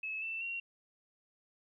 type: tone with pitch steps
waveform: sine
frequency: 2591 / 2667 / 2745 Hz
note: E7 / E7 / F7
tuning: -30 / +20 / -31 cents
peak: -36 dBFS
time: 0.03-0.6 s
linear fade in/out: 5 ms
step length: 190 ms
effects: 13-bit